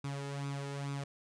sawtooth tone with flanger, 140.3 Hz, C#3, 21 cents sharp, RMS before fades -39 dBFS, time 0.04-1.04 s, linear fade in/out 5 ms, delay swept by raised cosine 0.81 to 2.31 ms, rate 2.3 Hz, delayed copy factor +0.6, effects resampled to 22050 Hz

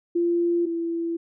sine tone pair in turn, 343.8 / 335.2 Hz, F4 / E4, -27 / +29 cents, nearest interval unison, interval 44 cents, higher first, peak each -19 / -24 dBFS, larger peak first, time 0.15-0.66 / 0.66-1.17 s, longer neither, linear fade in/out 10 ms, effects none

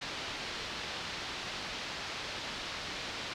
white low-pass noise, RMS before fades -40 dBFS, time 0.01-3.34 s, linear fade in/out 10 ms, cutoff 4600 Hz, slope 24 dB/octave, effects none

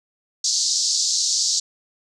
pink band-pass noise, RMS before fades -21 dBFS, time 0.44-1.6 s, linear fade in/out 5 ms, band 4300 to 7200 Hz, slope 48 dB/octave, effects none

